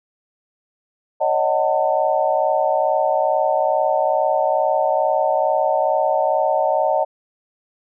sine chord, D# half-diminished seventh, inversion third, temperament just, 560 / 622.3 / 746.7 / 896 Hz, C#5 / D#5 / F#5 / A5, +18 / 0 / +16 / +31 cents, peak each -22 / -19 / -21 / -22 dBFS, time 1.2-7.05 s, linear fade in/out 20 ms, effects none

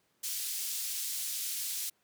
white band-pass noise, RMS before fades -36 dBFS, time 0.23-1.9 s, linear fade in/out 10 ms, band 3700 to 16000 Hz, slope 12 dB/octave, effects pink hiss -73 dBFS RMS until 2.03 s + high-pass 150 Hz 12 dB/octave

